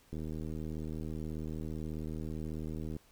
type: click train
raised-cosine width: 3 ms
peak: -28 dBFS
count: 223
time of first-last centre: 0.13-2.965 s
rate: 78.3 Hz
effects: pink hiss -65 dBFS RMS until 3.11 s